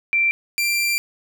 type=tone pair in turn; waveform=sine / sawtooth; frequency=2352 / 2364 Hz; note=D7 / D7; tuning=+2 / +11 cents; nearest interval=unison; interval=9 cents; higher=second; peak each=-15 dBFS; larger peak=neither; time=0.13-0.31 / 0.58-0.98 s; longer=second; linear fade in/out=0 ms; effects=none